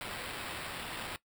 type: noise with sample-and-hold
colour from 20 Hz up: white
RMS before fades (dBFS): -41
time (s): 0.01-1.16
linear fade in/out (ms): 0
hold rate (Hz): 6300
effects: noise-tail reverb RT60 0.1 s tail -18 dB re dry